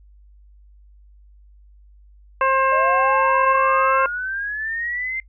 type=harmonic tone; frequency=532 Hz; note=C5; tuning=29 cents sharp; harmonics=1 / 2 / 3 / 4 / 5; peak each=-21 / -17 / -24 / -31 / -28 dBFS; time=2.41-4.06 s; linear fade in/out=2 ms
type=linear sweep; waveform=sine; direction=up; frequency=592 to 2100 Hz; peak=-23 dBFS; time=2.72-5.2 s; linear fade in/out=2 ms
effects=noise-tail reverb RT60 0.1 s tail -22 dB re dry + added 50 Hz sine -46 dBFS peak until 5.28 s